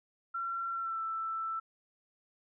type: tone with pitch glide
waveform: sine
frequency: 1361 to 1326.8 Hz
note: F6 to E6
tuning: -45 to +11 cents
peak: -33 dBFS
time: 0.34-1.6 s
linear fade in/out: 10 ms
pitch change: -44 cents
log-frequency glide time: 0.72-1.02 s
effects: none